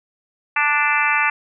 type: harmonic tone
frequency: 293.7 Hz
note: D4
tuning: in tune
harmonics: 3 / 4 / 5 / 6 / 7 / 8 / 9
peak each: -23 / -23 / -23 / -23 / -23 / -23 / -23 dBFS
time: 0.56-1.3 s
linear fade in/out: 5 ms
effects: none